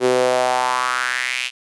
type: tone with high-pass filter sweep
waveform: sawtooth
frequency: 126.2 Hz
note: B2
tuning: 38 cents sharp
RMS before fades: -19 dBFS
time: 0-1.51 s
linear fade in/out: 50 ms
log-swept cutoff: 370 to 2800 Hz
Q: 3.8
effects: resampled to 24000 Hz